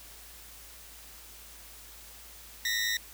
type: tone pair together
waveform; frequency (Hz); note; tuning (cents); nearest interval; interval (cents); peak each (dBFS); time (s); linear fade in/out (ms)
20% pulse; 1850.5 / 1960; A#6 / B6; -13 / -14; minor second; 99; -25 / -26; 2.65-2.97; 2
effects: added 55 Hz sine -55 dBFS peak until 3.13 s + white hiss -50 dBFS RMS until 3.13 s